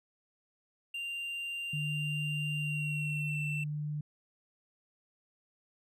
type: tone with pitch glide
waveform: triangle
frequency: 2783 to 2682 Hz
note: F7 to E7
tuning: -7 to +29 cents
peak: -34 dBFS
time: 0.94-3.64 s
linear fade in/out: 5 ms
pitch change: -64 cents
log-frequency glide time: 2.58-3.4 s
type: tone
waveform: sine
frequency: 149.4 Hz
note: D3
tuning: 30 cents sharp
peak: -33 dBFS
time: 1.73-4.01 s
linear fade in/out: 5 ms
effects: none